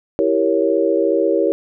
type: chord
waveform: sine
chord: E diminished seventh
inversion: none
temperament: equal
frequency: 329.6 / 392 / 466.2 / 554.4 Hz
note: E4 / G4 / Bb4 / Db5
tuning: 0 / 0 / 0 / 0 cents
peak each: -19 dBFS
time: 0.19-1.52 s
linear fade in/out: 0 ms
effects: none